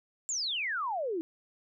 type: exponential sweep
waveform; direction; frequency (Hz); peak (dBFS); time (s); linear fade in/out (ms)
sine; down; 7530 to 311.1; -30; 0.29-1.21; 0
effects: none